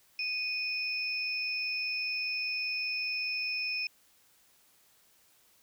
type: tone pair together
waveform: sine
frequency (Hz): 2489 / 5274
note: D#7 / E8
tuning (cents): 0 / 0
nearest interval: octave + minor second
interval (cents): 1300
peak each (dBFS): -32 / -36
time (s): 0.19-3.87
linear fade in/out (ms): 2
effects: white hiss -65 dBFS RMS until 5.62 s